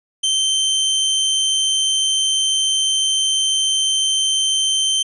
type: tone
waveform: sawtooth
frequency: 3113 Hz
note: G7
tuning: 13 cents flat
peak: -12 dBFS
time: 0.23-5.03 s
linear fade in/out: 10 ms
effects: resampled to 24000 Hz